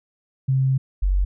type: tone pair in turn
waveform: sine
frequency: 132.9 / 46.99 Hz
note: C3 / F#1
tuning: +27 / +28 cents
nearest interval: octave + tritone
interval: 1799 cents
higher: first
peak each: -16 dBFS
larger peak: neither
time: 0.48-0.78 / 1.02-1.25 s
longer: first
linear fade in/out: 10 ms
effects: none